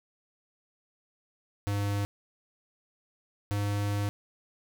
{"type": "tone pair in turn", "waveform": "square", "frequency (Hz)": [101.4, 102.11], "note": ["G#2", "G#2"], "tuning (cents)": [-41, -29], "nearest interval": "unison", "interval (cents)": 12, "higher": "second", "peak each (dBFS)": -28, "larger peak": "neither", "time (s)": [[1.67, 2.05], [3.51, 4.09]], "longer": "second", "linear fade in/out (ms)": 0, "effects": []}